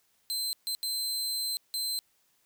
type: tone bursts at uneven times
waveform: sawtooth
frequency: 4100 Hz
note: C8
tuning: 36 cents flat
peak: -27 dBFS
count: 4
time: 0.3-0.53 / 0.67-0.75 / 0.83-1.57 / 1.74-1.99 s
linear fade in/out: 0 ms
effects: white hiss -70 dBFS RMS until 2.45 s